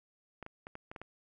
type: clicks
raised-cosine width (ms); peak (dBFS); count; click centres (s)
0.5; -29; 7; 0.427 / 0.464 / 0.669 / 0.754 / 0.915 / 0.962 / 1.016
effects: none